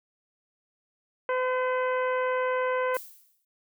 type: harmonic tone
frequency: 509 Hz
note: C5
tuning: 48 cents flat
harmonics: 1 / 2 / 3 / 4 / 5 / 6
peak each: -26 / -30 / -34 / -38 / -44 / -51 dBFS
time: 1.29-2.97 s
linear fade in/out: 2 ms
type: noise with exponential decay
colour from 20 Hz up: violet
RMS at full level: -37 dBFS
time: 2.94-3.45 s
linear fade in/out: 5 ms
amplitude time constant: 110 ms
effects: none